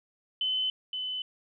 sine tone pair in turn, 3039 / 3021 Hz, F#7 / F#7, +46 / +35 cents, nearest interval unison, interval 11 cents, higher first, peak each -26 / -31 dBFS, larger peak first, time 0.41-0.7 / 0.93-1.22 s, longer neither, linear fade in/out 2 ms, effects none

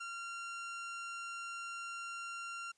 30% pulse tone, 1380 Hz, F6, 21 cents flat, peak -39 dBFS, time 0-2.72 s, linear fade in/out 10 ms, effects white hiss -75 dBFS RMS until 2.77 s + resampled to 22050 Hz

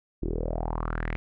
sawtooth tone with low-pass filter sweep, 40.2 Hz, E1, 43 cents flat, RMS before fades -30 dBFS, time 0.22-1.16 s, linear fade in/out 0 ms, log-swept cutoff 330 to 2300 Hz, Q 4.8, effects none

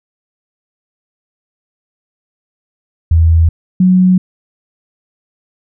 sine tone pair in turn, 82 / 184.08 Hz, E2 / F#3, -9 / -9 cents, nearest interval octave + major second, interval 1400 cents, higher second, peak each -5 dBFS, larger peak neither, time 3.11-3.49 / 3.8-4.18 s, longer neither, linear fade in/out 5 ms, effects none

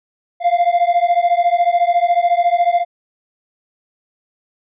triangle beating tone pair, 690 / 704 Hz, F5 / F5, -21 / +14 cents, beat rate 14 Hz, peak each -13 dBFS, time 0.4-2.85 s, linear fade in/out 50 ms, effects resampled to 8000 Hz

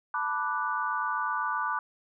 sine chord, B minor seventh, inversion third, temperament equal, 880 / 987.8 / 1174.7 / 1480 Hz, A5 / B5 / D6 / F#6, 0 / 0 / 0 / 0 cents, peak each -35 / -33 / -31 / -33 dBFS, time 0.14-1.79 s, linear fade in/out 2 ms, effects none

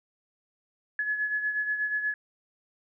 sine beating tone pair, 1700 / 1708.3 Hz, G#6 / G#6, +40 / +48 cents, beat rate 8.3 Hz, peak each -27 / -35 dBFS, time 0.99-2.14 s, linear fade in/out 2 ms, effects none

